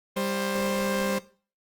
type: tone pair together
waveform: sawtooth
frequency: 197.7 / 527.8 Hz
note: G3 / C5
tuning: +15 / +15 cents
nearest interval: octave + perfect fourth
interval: 1700 cents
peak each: -24 dBFS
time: 0.16-1.19 s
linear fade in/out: 10 ms
effects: noise-tail reverb RT60 0.4 s tail -18 dB re dry + Opus 24 kbps